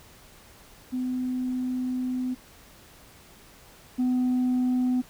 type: tone pair in turn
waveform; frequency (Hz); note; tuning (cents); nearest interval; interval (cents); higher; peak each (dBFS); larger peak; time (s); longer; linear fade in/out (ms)
sine; 253.4 / 251.6; B3 / B3; +45 / +32; unison; 13; first; -25 / -19; second; 0.92-2.35 / 3.98-5.02; first; 20
effects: tanh soft clip ceiling -20 dBFS + pink hiss -52 dBFS RMS until 5.09 s